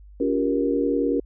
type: chord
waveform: sine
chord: G half-diminished seventh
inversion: second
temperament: just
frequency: 282.2 / 352.8 / 392 / 470.4 Hz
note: Db4 / F4 / G4 / Bb4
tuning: +31 / +18 / 0 / +16 cents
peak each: -23 / -28 / -27 / -24 dBFS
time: 0.2-1.2 s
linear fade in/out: 5 ms
effects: added 50 Hz sine -43 dBFS peak until 1.25 s